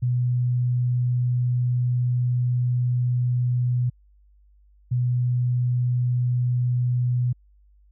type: tone pair in turn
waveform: sine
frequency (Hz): 123.47 / 123.47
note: B2 / B2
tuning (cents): 0 / 0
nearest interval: unison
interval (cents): 0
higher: neither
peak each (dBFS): -19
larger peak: neither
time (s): 0.02-3.9 / 4.91-7.33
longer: first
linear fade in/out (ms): 10
effects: added 50 Hz sine -53 dBFS peak until 7.91 s